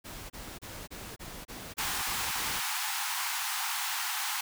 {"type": "noise bursts", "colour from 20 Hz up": "pink", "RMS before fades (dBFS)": -43, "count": 9, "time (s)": [0.04, 2.604], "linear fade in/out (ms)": 20, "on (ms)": 260, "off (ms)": 28}
{"type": "high-pass noise", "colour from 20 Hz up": "pink", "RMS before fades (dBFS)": -33, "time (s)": [1.78, 4.41], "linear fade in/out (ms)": 5, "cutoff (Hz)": 770, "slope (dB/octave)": 96}
{"effects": []}